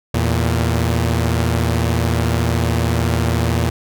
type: tone pair together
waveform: sawtooth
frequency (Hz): 81.88 / 115.9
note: E2 / A#2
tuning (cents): -11 / -10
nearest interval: tritone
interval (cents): 601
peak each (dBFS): -14 / -14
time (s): 0.14-3.7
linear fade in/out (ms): 5
effects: none